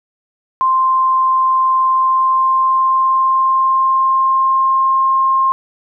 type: tone with pitch glide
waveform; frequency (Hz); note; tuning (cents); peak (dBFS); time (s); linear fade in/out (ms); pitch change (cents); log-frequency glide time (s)
sine; 1046.5 to 1063.6; C6 to C6; 0 to +28; -10; 0.61-5.52; 0; +28; 1.81-5.11
effects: none